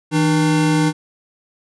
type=tone pair together; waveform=square; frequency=160 / 302 Hz; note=D#3 / D4; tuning=+49 / +48 cents; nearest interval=major seventh; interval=1099 cents; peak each=-17 dBFS; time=0.11-0.93 s; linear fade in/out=50 ms; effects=resampled to 24000 Hz